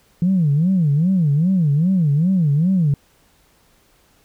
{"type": "tone with vibrato", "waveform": "sine", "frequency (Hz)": 164.81, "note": "E3", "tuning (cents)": 0, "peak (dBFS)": -12, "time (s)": [0.22, 2.94], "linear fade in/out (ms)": 2, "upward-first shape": "sine", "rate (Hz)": 2.5, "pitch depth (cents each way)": 270, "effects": ["tanh soft clip ceiling -9 dBFS", "pink hiss -57 dBFS RMS until 4.24 s"]}